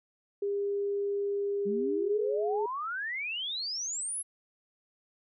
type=tone with pitch glide; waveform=sine; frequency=402.9 to 418.8 Hz; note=G4 to G#4; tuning=+48 to +15 cents; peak=-28 dBFS; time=0.42-2.66 s; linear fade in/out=5 ms; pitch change=+67 cents; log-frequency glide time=2.03-2.16 s
type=exponential sweep; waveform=sine; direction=up; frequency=193 to 11230 Hz; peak=-32 dBFS; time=1.65-4.23 s; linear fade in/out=20 ms
effects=none